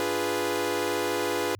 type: chord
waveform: sawtooth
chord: D diminished seventh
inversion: none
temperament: equal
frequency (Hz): 293.7 / 349.2 / 415.3 / 493.9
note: D4 / F4 / Ab4 / Cb5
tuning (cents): 0 / 0 / 0 / 0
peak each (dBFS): -31 / -27 / -27 / -26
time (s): 0-1.55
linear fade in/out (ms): 0
effects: added 101 Hz sine -46 dBFS peak until 1.59 s